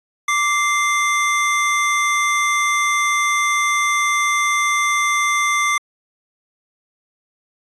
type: tone pair together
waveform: square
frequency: 1171.3 / 2087 Hz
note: D6 / C7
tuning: -5 / -5 cents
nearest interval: minor seventh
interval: 1000 cents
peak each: -19 dBFS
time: 0.28-5.78 s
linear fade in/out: 5 ms
effects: resampled to 22050 Hz